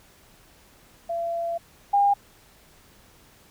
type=tone pair in turn; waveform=sine; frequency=678 / 806 Hz; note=E5 / G5; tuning=+49 / +48 cents; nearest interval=minor third; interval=299 cents; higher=second; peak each=-25 / -16 dBFS; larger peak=second; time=1.09-1.58 / 1.93-2.14 s; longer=first; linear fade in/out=10 ms; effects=pink hiss -55 dBFS RMS until 3.5 s